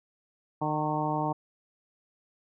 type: harmonic tone with a mistuned harmonic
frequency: 152.1 Hz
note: D#3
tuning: 39 cents flat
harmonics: 1 / 2 / 3 / 4 / 5 / 6 / 7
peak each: -33 / -33 / -39 / -36 / -33 / -32 / -37 dBFS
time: 0.61-1.33 s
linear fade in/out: 10 ms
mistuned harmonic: 7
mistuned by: +40 cents
effects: none